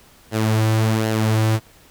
sawtooth tone with flanger, 110 Hz, A2, in tune, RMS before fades -18 dBFS, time 0.31-1.6 s, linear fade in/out 50 ms, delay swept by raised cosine 0.83 to 4.83 ms, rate 1.3 Hz, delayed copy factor -0.5, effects pink hiss -50 dBFS RMS until 1.9 s

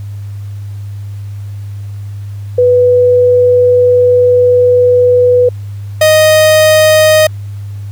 sine / 45% pulse tone pair in turn, 493.9 / 622.3 Hz, B4 / D#5, 0 / 0 cents, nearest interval major third, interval 400 cents, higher second, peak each -4 dBFS, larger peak neither, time 2.58-5.49 / 6.01-7.27 s, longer first, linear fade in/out 5 ms, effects added 101 Hz sine -20 dBFS peak until 7.91 s + pink hiss -45 dBFS RMS until 7.91 s

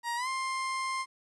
30% pulse tone with pitch glide, 944 to 1053.5 Hz, A#5 to C6, +22 to +12 cents, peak -28 dBFS, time 0.03-1.06 s, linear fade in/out 50 ms, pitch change +190 cents, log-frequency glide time 0.16-0.28 s, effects resampled to 24000 Hz + 11-bit

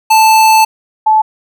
square / sine tone pair in turn, 879 / 867.9 Hz, A5 / A5, -2 / -24 cents, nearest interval unison, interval 22 cents, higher first, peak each -5 dBFS, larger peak neither, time 0.1-0.65 / 1.06-1.22 s, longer first, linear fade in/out 10 ms, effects none

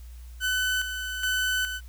30% pulse tone with tremolo, 1507 Hz, F#6, 31 cents sharp, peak -21 dBFS, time 0.4-1.81 s, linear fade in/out 50 ms, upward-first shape square, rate 1.2 Hz, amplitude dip 55%, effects added 60 Hz sine -40 dBFS peak until 1.88 s + white hiss -58 dBFS RMS until 1.88 s

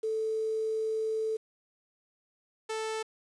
sine / sawtooth tone pair in turn, 440 / 440 Hz, A4 / A4, 0 / 0 cents, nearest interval unison, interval 0 cents, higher neither, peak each -28 dBFS, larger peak neither, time 0.03-1.37 / 2.69-3.03 s, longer first, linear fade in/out 10 ms, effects resampled to 22050 Hz + 9-bit

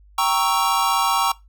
square chord, G diminished seventh, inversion none, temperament equal, 784 / 932.3 / 1108.7 / 1318.5 Hz, G5 / Bb5 / Db6 / Fb6, 0 / 0 / 0 / 0 cents, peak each -25 / -23 / -22 / -25 dBFS, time 0.18-1.32 s, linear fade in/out 5 ms, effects noise-tail reverb RT60 0.2 s tail -20 dB re dry + added 50 Hz sine -47 dBFS peak until 1.48 s

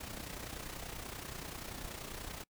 pink noise with amplitude modulation, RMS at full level -42 dBFS, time 0-2.44 s, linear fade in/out 10 ms, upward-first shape sine, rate 30.4 Hz, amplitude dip 60%, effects noise-tail reverb RT60 0.1 s tail -25 dB re dry

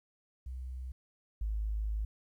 sine tone pair in turn, 63.6 / 53.02 Hz, C2 / G#1, -48 / +37 cents, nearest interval minor third, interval 315 cents, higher first, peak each -38 / -31 dBFS, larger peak second, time 0.46-0.92 / 1.41-2.05 s, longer second, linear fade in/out 5 ms, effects 12-bit

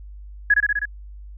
sine tone with echo, 1676 Hz, G#6, 15 cents sharp, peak -11 dBFS, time 0.5-0.54 s, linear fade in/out 5 ms, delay 63 ms, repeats 5, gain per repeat -2 dB, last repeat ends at 0.855 s, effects added 50 Hz sine -36 dBFS peak until 1.37 s

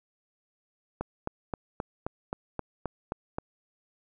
click train, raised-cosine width 1 ms, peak -17 dBFS, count 10, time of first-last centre 1.01-3.385 s, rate 3.79 Hz, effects none

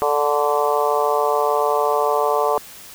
harmonic tone with a mistuned harmonic, 146.83 Hz, D3, in tune, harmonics 3 / 4 / 5 / 6 / 7 / 8, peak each -21 / -22 / -23 / -24 / -24 / -25 dBFS, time 0.02-2.58 s, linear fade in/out 0 ms, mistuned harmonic 8, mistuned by -32 cents, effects white hiss -40 dBFS RMS until 2.94 s

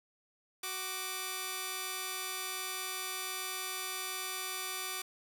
5% pulse tone pair together, 372.9 / 1180 Hz, F#4 / D6, +14 / +8 cents, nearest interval octave + minor sixth, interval 1994 cents, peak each -30 / -26 dBFS, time 0.63-5.02 s, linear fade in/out 5 ms, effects none

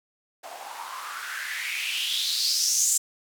blue noise with band-pass filter sweep, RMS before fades -28 dBFS, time 0.43-2.98 s, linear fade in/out 10 ms, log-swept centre 650 to 7600 Hz, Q 5.4, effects none

